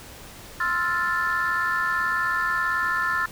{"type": "chord", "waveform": "sine", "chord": "F major seventh", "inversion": "second", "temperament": "equal", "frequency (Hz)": [1046.5, 1318.5, 1396.9, 1760], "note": ["C6", "E6", "F6", "A6"], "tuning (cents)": [0, 0, 0, 0], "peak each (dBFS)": [-28, -28, -26, -24], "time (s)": [0.6, 3.26], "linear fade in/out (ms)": 5, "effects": ["tanh soft clip ceiling -15 dBFS", "pink hiss -43 dBFS RMS until 3.31 s"]}